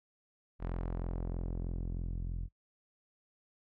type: tone with low-pass filter sweep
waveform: sawtooth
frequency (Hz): 43.16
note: F1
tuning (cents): -20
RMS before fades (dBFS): -37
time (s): 0.59-2.49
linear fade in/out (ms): 50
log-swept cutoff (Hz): 1700 to 130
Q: 0.71
effects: noise-tail reverb RT60 0.1 s tail -23 dB re dry